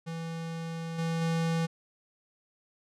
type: tone with level steps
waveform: square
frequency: 164.81 Hz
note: E3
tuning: in tune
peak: -35 / -29 / -27 dBFS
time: 0.06-1.67 s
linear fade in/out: 20 ms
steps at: 0.98 / 1.21 s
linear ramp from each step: 10 ms
effects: low-pass 8000 Hz 12 dB/octave